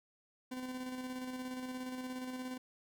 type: tone with tremolo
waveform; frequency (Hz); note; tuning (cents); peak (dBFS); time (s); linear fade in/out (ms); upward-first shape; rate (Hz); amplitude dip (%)
40% pulse; 254.9; C4; -45; -38; 0.51-2.58; 10; square; 17; 35
effects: none